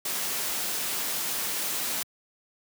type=noise; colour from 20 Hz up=white; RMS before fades=-30 dBFS; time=0.05-2.03 s; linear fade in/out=5 ms; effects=high-pass 150 Hz 12 dB/octave